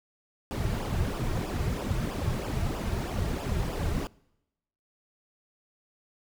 brown noise with flanger, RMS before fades -30 dBFS, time 0.51-4.07 s, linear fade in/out 0 ms, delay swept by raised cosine 0.48 to 4.08 ms, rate 3.1 Hz, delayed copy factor -0.75, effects noise-tail reverb RT60 0.9 s tail -24 dB re dry

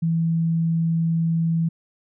sine tone, 164.81 Hz, E3, in tune, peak -18 dBFS, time 0.02-1.69 s, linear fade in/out 10 ms, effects none

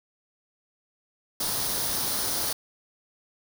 white noise with comb filter, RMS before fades -28 dBFS, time 1.4-2.53 s, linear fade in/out 5 ms, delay 0.2 ms, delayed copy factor +0.55, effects none

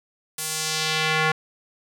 square tone with band-pass filter sweep, 156.8 Hz, D#3, 14 cents sharp, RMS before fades -24 dBFS, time 0.38-1.32 s, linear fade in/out 5 ms, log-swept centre 11000 to 1600 Hz, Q 1.1, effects none

